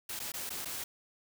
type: noise with dropouts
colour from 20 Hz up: white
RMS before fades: -39 dBFS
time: 0.09-0.84 s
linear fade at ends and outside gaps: 5 ms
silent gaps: 0.193-0.199 / 0.32-0.338 / 0.494-0.503 / 0.648-0.655 s
effects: none